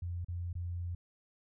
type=tone with dropouts; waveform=sine; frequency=87.31 Hz; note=F2; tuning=in tune; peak=-35 dBFS; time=0.02-0.95 s; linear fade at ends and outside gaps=5 ms; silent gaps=0.247-0.284 / 0.53-0.552 s; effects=none